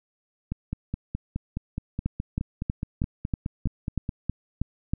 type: two click trains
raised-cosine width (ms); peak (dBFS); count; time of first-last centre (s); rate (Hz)
5; -13 / -16; 10 / 18; 2.06-4.935 / 0.52-4.091; 3.13 / 4.76
effects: none